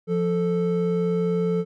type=tone pair together; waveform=triangle; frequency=174.61 / 440 Hz; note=F3 / A4; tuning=0 / 0 cents; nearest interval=octave + major third; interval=1600 cents; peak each=-21 dBFS; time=0.07-1.65 s; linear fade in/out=50 ms; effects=none